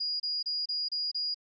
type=tone bursts; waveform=sine; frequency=4872 Hz; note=D#8; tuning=37 cents flat; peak=-29 dBFS; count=6; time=0-1.345 s; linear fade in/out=10 ms; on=200 ms; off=29 ms; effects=none